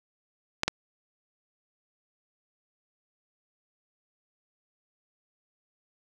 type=clicks; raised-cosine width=0.2 ms; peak=-7 dBFS; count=2; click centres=0.634 / 0.68 s; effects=none